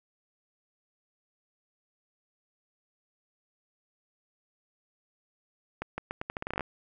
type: accelerating click train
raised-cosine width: 0.5 ms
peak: -18 dBFS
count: 14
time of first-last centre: 5.82-6.608 s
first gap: 160 ms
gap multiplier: 0.81
effects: none